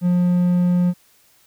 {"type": "tone", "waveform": "triangle", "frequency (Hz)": 177.7, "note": "F3", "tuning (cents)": 30, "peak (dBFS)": -12, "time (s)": [0.01, 0.94], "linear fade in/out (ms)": 50, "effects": ["white hiss -56 dBFS RMS until 1.46 s"]}